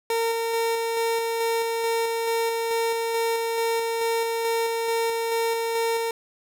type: tone with tremolo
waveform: 30% pulse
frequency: 458.2 Hz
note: A#4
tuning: 30 cents flat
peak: -19 dBFS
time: 0.1-6.11 s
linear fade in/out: 2 ms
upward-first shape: square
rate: 2.3 Hz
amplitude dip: 25%
effects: none